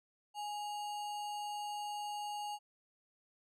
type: tone with sample-and-hold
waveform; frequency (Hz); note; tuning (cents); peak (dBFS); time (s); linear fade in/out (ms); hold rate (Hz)
sine; 830.6; G#5; 0; -38; 0.34-2.59; 50; 3675
effects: low-pass 10000 Hz 12 dB/octave